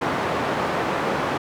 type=band-pass noise; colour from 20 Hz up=white; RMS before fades=-24 dBFS; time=0.01-1.38 s; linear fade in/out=10 ms; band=120 to 1100 Hz; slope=12 dB/octave; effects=none